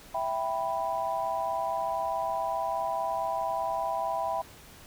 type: chord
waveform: sine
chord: E minor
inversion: none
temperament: equal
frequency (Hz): 659.3 / 784 / 987.8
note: E5 / G5 / B5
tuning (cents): 0 / 0 / 0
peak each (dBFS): -32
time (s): 0.14-4.42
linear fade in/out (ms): 10
effects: pink hiss -51 dBFS RMS until 4.86 s